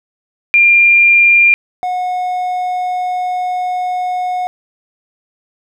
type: tone pair in turn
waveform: sine / triangle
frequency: 2394 / 728 Hz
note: D7 / F#5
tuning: +33 / -28 cents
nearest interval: octave + major sixth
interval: 2061 cents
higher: first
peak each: -5 / -13 dBFS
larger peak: first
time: 0.54-1.54 / 1.83-4.47 s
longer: second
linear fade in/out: 0 ms
effects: none